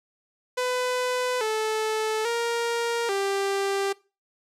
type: tone with pitch steps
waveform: sawtooth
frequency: 501 / 435.9 / 468 / 394.4 Hz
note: B4 / A4 / A#4 / G4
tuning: +25 / -16 / +7 / +11 cents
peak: -20 dBFS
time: 0.57-3.93 s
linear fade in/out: 10 ms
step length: 840 ms
effects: noise-tail reverb RT60 0.3 s tail -21 dB re dry + low-pass 10000 Hz 12 dB/octave